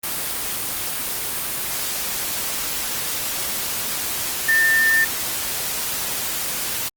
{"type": "tone in noise", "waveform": "sine", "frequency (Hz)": 1797, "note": "A6", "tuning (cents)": 36, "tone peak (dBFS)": -14, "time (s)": [4.48, 5.05], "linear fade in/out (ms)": 10, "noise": "white", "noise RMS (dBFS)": -25, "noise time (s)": [0.03, 6.89], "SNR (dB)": 8, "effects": ["Opus 24 kbps"]}